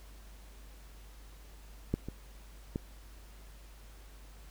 clicks, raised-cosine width 3 ms, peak -16 / -26 / -20 dBFS, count 3, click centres 1.94 / 2.086 / 2.759 s, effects added 50 Hz sine -50 dBFS peak until 4.5 s + pink hiss -59 dBFS RMS until 4.5 s

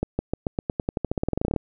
accelerating click train, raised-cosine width 2 ms, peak -10 dBFS, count 22, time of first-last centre 0.03-1.562 s, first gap 160 ms, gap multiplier 0.91, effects none

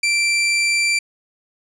sawtooth tone, 2349 Hz, D7, in tune, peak -12 dBFS, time 0.03-0.99 s, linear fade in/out 5 ms, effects resampled to 22050 Hz + 8-bit

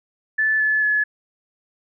sine tone with pitch steps, 1745 / 1726 / 1707.1 Hz, A6 / A6 / G#6, -15 / -34 / +47 cents, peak -16 dBFS, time 0.38-1.04 s, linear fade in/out 10 ms, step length 220 ms, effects none

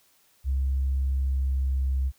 sine tone with pitch glide, 67.1 to 66.48 Hz, C2 to C2, +44 to +28 cents, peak -21 dBFS, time 0.44-2.12 s, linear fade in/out 50 ms, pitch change -16 cents, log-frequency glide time 1.12-1.93 s, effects tanh soft clip ceiling -19 dBFS + white hiss -63 dBFS RMS until 2.18 s

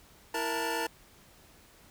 25% pulse tone cluster, 330.8 / 465.5 / 882 / 1454 Hz, E4 / A#4 / A5 / F#6, +6 / -2 / +4 / -31 cents, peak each -34 / -31 / -30 / -37 dBFS, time 0.34-0.87 s, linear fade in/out 5 ms, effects pink hiss -58 dBFS RMS until 1.9 s

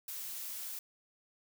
blue noise, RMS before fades -42 dBFS, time 0.08-0.79 s, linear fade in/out 2 ms, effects none

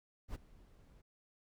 brown noise with ADSR envelope, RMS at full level -40 dBFS, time 0.28-1.02 s, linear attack 70 ms, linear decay 15 ms, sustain -21 dB, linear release 14 ms, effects none

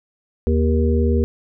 harmonic tone, 78.7 Hz, D#2, 20 cents sharp, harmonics 1 / 3 / 5 / 6, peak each -16 / -21 / -23 / -24 dBFS, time 0.47-1.24 s, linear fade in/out 0 ms, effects none

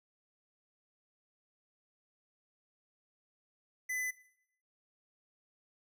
square tone, 2009 Hz, B6, 29 cents sharp, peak -35 dBFS, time 3.89-4.11 s, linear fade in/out 10 ms, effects noise-tail reverb RT60 0.7 s tail -17 dB re dry

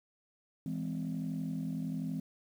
sine chord, E augmented, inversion none, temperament just, 164.81 / 206 / 257.5 Hz, E3 / G#3 / B#3, 0 / -14 / -28 cents, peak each -36 / -39 / -37 dBFS, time 0.66-2.2 s, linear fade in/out 2 ms, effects tanh soft clip ceiling -28 dBFS + 10-bit

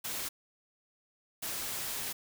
white noise bursts at uneven times, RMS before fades -37 dBFS, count 2, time 0.04-0.29 / 1.42-2.13 s, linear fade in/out 10 ms, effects none

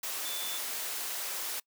sine tone in noise, 3504 Hz, A7, 8 cents flat, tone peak -39 dBFS, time 0.25-0.58 s, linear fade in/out 5 ms, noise white, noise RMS -36 dBFS, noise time 0.03-1.6 s, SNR -6 dB, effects noise-tail reverb RT60 0.1 s tail -25 dB re dry + high-pass 400 Hz 12 dB/octave

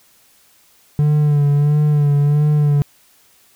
triangle tone with vibrato, 146.83 Hz, D3, in tune, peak -9 dBFS, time 0.99-2.82 s, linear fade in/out 0 ms, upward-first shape sine, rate 1.5 Hz, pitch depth 39 cents each way, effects white hiss -53 dBFS RMS until 3.55 s

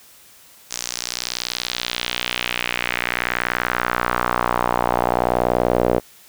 sawtooth tone with band-pass filter sweep, 60.5 Hz, B1, 35 cents flat, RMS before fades -22 dBFS, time 0.7-6 s, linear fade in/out 20 ms, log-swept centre 6600 to 510 Hz, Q 2.1, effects white hiss -48 dBFS RMS until 6.28 s

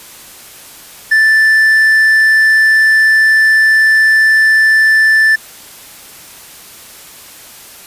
triangle tone, 1762 Hz, A6, 2 cents sharp, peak -4 dBFS, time 1.11-5.36 s, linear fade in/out 10 ms, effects white hiss -35 dBFS RMS until 7.86 s + resampled to 32000 Hz

